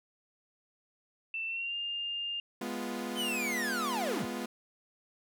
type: tone with pitch glide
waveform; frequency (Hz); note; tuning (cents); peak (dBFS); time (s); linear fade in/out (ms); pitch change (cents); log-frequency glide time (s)
sine; 2670 to 2809; E7 to F7; +22 to +9; -33; 1.34-2.4; 2; +87; 1.47-1.75
type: chord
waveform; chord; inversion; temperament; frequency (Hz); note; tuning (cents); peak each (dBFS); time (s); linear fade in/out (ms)
sawtooth; F diminished; first; equal; 207.7 / 246.9 / 349.2; Ab3 / Cb4 / F4; 0 / 0 / 0; -36 / -34 / -37; 2.61-4.46; 5
type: linear sweep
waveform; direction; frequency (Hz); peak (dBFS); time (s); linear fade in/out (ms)
45% pulse; down; 3136 to 61.74; -32; 3.15-4.26; 50
effects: none